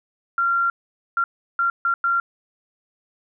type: tone bursts at uneven times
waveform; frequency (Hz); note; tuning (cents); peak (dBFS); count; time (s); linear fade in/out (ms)
sine; 1379; F6; -22; -17; 5; 0.38-0.7 / 1.17-1.24 / 1.59-1.7 / 1.85-1.94 / 2.04-2.2; 2
effects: none